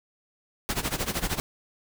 pink noise with tremolo, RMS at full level -26 dBFS, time 0.69-1.4 s, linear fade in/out 0 ms, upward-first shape sine, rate 13 Hz, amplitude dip 85%, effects none

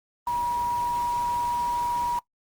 sine tone in noise, 960 Hz, B5, 49 cents flat, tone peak -23 dBFS, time 0.27-2.19 s, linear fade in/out 2 ms, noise pink, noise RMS -41 dBFS, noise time 0.27-2.19 s, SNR +15 dB, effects noise-tail reverb RT60 0.1 s tail -20 dB re dry + Opus 24 kbps

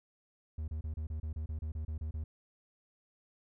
triangle tone bursts, 77.78 Hz, D#2, in tune, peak -33 dBFS, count 13, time 0.58-2.24 s, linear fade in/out 5 ms, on 100 ms, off 30 ms, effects none

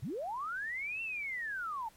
sine linear two-way sweep, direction up then down, 87.9 to 2728 to 846 Hz, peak -35 dBFS, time 0.02-1.89 s, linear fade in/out 10 ms, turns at 1.02 s, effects pink hiss -62 dBFS RMS until 1.96 s + MP3 64 kbps

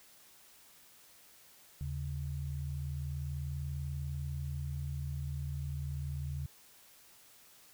sine tone pair together, 77.8 / 138.1 Hz, D#2 / C#3, 0 / -6 cents, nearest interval minor seventh, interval 994 cents, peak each -38 / -38 dBFS, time 1.81-6.46 s, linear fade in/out 0 ms, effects white hiss -60 dBFS RMS until 7.73 s

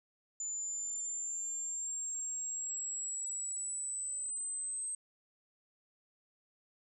sine exponential sweep, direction up, 7040 to 8280 Hz, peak -36 dBFS, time 0.4-4.95 s, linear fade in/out 2 ms, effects 13-bit

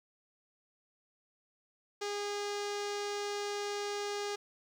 sawtooth tone with low-pass filter, 409.2 Hz, G#4, 26 cents flat, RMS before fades -37 dBFS, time 2.01-4.36 s, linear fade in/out 10 ms, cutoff 5900 Hz, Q 2, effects 10-bit

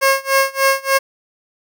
15% pulse tone with tremolo, 541 Hz, C#5, 42 cents flat, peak -4 dBFS, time 0.01-0.99 s, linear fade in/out 20 ms, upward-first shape sine, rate 3.4 Hz, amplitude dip 95%, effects none

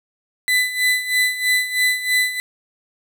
35% pulse tone with tremolo, 2001 Hz, B6, 22 cents sharp, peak -12 dBFS, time 0.48-2.4 s, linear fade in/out 0 ms, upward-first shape sine, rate 3.1 Hz, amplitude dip 75%, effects none

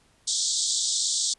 white band-pass noise, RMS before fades -26 dBFS, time 0.27-1.34 s, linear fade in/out 10 ms, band 3400 to 8400 Hz, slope 96 dB/octave, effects pink hiss -62 dBFS RMS until 1.38 s + resampled to 24000 Hz

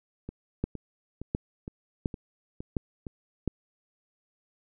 two click trains, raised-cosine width 3 ms, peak -24 / -14 dBFS, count 7 / 5, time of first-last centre 0.29-3.068 / 0.64-3.477 s, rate 2.16 / 1.41 Hz, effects none

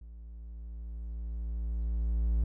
triangle tone with level ramp, 56.6 Hz, A1, 50 cents sharp, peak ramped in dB -43 to -22 dBFS, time 0.01-2.44 s, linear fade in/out 5 ms, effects none

